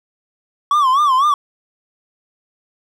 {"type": "tone with vibrato", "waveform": "triangle", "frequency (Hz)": 1108.7, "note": "C#6", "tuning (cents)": 0, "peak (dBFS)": -9, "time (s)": [0.71, 1.34], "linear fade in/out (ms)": 2, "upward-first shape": "sine", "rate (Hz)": 4, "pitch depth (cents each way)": 150, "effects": []}